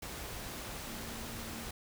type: tone in noise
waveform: sine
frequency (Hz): 228.5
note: A#3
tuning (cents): -34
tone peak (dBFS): -48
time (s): 0.87-1.65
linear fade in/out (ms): 5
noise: pink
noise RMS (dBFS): -43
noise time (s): 0.02-1.71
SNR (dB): -8
effects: none